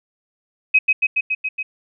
sine tone with echo, 2534 Hz, D#7, 31 cents sharp, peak -9 dBFS, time 0.74-0.79 s, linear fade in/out 10 ms, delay 140 ms, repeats 6, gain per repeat -2 dB, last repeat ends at 1.63 s, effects none

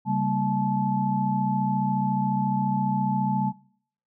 sine tone cluster, 137.8 / 197.2 / 231.6 / 867 Hz, C#3 / G3 / A#3 / A5, -10 / +11 / -11 / -26 cents, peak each -28 / -26 / -30 / -26 dBFS, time 0.05-3.53 s, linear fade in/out 50 ms, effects noise-tail reverb RT60 0.6 s tail -21 dB re dry

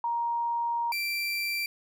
sine / 30% pulse tone pair in turn, 939 / 2351 Hz, A#5 / D7, +12 / +1 cents, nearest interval octave + major third, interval 1589 cents, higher second, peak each -26 dBFS, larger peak neither, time 0.04-0.92 / 0.92-1.66 s, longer first, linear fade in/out 2 ms, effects none

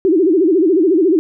sine tone with vibrato, 348.9 Hz, F4, 2 cents flat, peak -9 dBFS, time 0.05-1.19 s, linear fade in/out 0 ms, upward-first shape sine, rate 14 Hz, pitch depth 220 cents each way, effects none

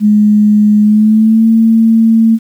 sine tone with pitch glide, 210 to 225.1 Hz, G#3 to A3, +19 to +40 cents, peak -4 dBFS, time 0-2.39 s, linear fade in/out 50 ms, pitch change +121 cents, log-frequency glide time 0.83-1.46 s, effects 7-bit

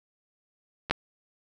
clicks, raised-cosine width 0.3 ms, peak -18 / -6 dBFS, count 2, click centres 0.898 / 0.91 s, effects none

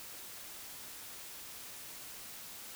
silence, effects white hiss -48 dBFS RMS until 2.75 s

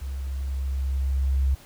sine tone with level ramp, 67.2 Hz, C2, 47 cents sharp, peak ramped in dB -29 to -18 dBFS, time 0.01-1.55 s, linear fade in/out 10 ms, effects pink hiss -50 dBFS RMS until 1.65 s

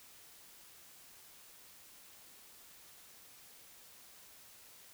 silence, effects white hiss -58 dBFS RMS until 4.93 s

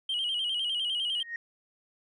sine tone with vibrato, 3035 Hz, F#7, 43 cents sharp, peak -26 dBFS, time 0.09-1.23 s, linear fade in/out 5 ms, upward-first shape square, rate 9.9 Hz, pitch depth 69 cents each way
sine tone with exponential growth, 1864.7 Hz, A#6, in tune, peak -29 dBFS, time 1.11-1.36 s, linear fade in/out 2 ms, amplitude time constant 54 ms
effects tanh soft clip ceiling -25 dBFS

